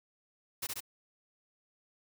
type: noise with echo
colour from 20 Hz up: white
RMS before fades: -36 dBFS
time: 0.62-0.67 s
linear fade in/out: 10 ms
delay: 68 ms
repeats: 2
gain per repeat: -2 dB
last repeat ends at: 0.806 s
effects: none

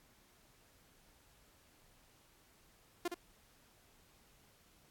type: tone with echo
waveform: sawtooth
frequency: 349.2 Hz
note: F4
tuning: in tune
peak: -30 dBFS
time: 3.05-3.08 s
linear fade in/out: 5 ms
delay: 64 ms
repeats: 1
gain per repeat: -6 dB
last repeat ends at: 3.144 s
effects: pink hiss -67 dBFS RMS until 4.9 s + AAC 64 kbps

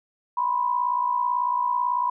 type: tone pair together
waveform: sine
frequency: 977.9 / 1036 Hz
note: B5 / C6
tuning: -17 / -17 cents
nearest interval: minor second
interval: 100 cents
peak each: -22 / -27 dBFS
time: 0.37-2.1 s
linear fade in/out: 5 ms
effects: none

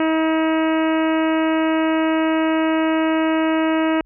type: harmonic tone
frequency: 318.9 Hz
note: D#4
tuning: 43 cents sharp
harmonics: 1 / 2 / 3 / 4 / 5 / 6 / 7 / 8 / 9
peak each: -17 / -23 / -27 / -29 / -31 / -33 / -34 / -35 / -36 dBFS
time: 0-4.01 s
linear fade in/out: 2 ms
effects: added 43 Hz sine -51 dBFS peak until 4.05 s

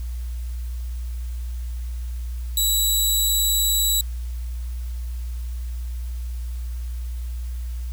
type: tone pair in turn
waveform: 15% pulse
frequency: 3910 / 3910 Hz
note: B7 / B7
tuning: -18 / -18 cents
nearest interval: unison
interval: 0 cents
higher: neither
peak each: -11 dBFS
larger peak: neither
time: 2.57-3.29 / 3.29-4.01 s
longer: neither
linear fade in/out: 2 ms
effects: added 60 Hz sine -26 dBFS peak until 7.92 s + white hiss -50 dBFS RMS until 7.92 s

